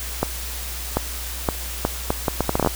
accelerating click train, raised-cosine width 1 ms, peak -4 dBFS, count 14, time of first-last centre 0.23-2.673 s, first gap 740 ms, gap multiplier 0.7, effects added 60 Hz sine -31 dBFS peak until 2.75 s + white hiss -32 dBFS RMS until 2.75 s

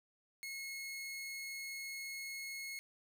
sawtooth tone, 2173 Hz, C#7, 35 cents flat, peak -39 dBFS, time 0.43-2.79 s, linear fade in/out 0 ms, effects none

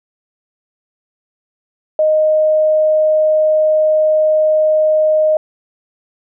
sine tone, 620 Hz, D#5, 6 cents flat, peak -9 dBFS, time 1.99-5.37 s, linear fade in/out 2 ms, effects none

